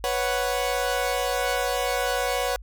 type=chord; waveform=sawtooth; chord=B suspended second; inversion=none; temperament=equal; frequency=493.9 / 554.4 / 740 Hz; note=B4 / C#5 / F#5; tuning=0 / 0 / 0 cents; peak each=-24 dBFS; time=0.04-2.56 s; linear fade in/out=0 ms; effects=added 50 Hz sine -39 dBFS peak until 2.62 s